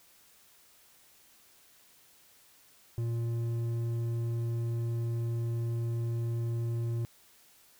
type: tone with hard clipping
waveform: sine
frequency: 116.54 Hz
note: A#2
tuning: in tune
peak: -31 dBFS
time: 2.98-7.05 s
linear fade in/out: 0 ms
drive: 6 dB
effects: white hiss -61 dBFS RMS until 7.79 s